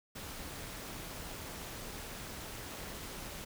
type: noise with amplitude modulation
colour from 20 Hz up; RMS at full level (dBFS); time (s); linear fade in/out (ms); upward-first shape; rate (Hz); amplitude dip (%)
pink; -42; 0.15-3.45; 10; sine; 222; 55
effects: none